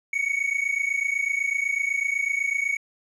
triangle tone pair together, 2217 / 2245 Hz, C#7 / C#7, 0 / +21 cents, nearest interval unison, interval 21 cents, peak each -24 dBFS, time 0.13-2.77 s, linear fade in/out 5 ms, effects resampled to 24000 Hz + 10-bit

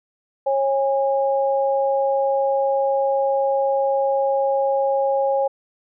sine tone pair together, 546 / 818.1 Hz, C#5 / G#5, -26 / -26 cents, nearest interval perfect fifth, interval 700 cents, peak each -18 / -22 dBFS, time 0.46-5.48 s, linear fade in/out 10 ms, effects none

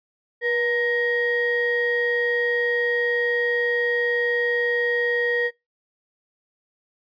triangle ring-modulated tone, 699 Hz, F5, 1 cent sharp, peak -15 dBFS, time 0.41-5.51 s, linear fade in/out 50 ms, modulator 1180 Hz, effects noise-tail reverb RT60 0.2 s tail -23 dB re dry + resampled to 11025 Hz

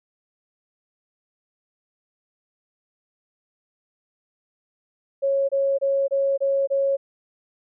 sine tone bursts, 550 Hz, C#5, 14 cents flat, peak -18 dBFS, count 6, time 5.22-6.97 s, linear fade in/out 20 ms, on 270 ms, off 26 ms, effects none

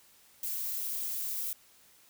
violet noise, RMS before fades -35 dBFS, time 0.43-1.53 s, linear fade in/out 2 ms, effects white hiss -61 dBFS RMS until 2.09 s

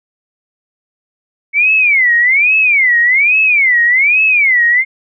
sine tone with vibrato, 2208 Hz, C#7, 7 cents flat, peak -7 dBFS, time 1.53-4.85 s, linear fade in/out 50 ms, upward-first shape sine, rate 1.2 Hz, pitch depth 280 cents each way, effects none

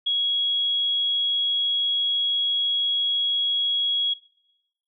sine tone, 3322 Hz, G#7, in tune, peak -20 dBFS, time 0.06-4.14 s, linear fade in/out 10 ms, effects noise-tail reverb RT60 0.9 s tail -19 dB re dry

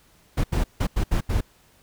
brown noise bursts at uneven times, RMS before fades -21 dBFS, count 6, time 0.37-0.44 / 0.52-0.64 / 0.8-0.87 / 0.96-1.04 / 1.11-1.21 / 1.29-1.41 s, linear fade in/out 10 ms, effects pink hiss -58 dBFS RMS until 1.82 s

